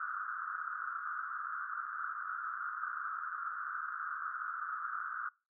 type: band-pass noise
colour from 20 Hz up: pink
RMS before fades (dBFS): -40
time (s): 0-5.29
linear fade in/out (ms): 5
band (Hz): 1200 to 1500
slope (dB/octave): 96
effects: noise-tail reverb RT60 0.3 s tail -24 dB re dry